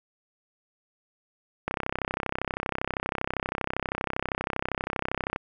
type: click train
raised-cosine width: 0.5 ms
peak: -12 dBFS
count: 121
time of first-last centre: 1.68-5.361 s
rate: 32.6 Hz
effects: none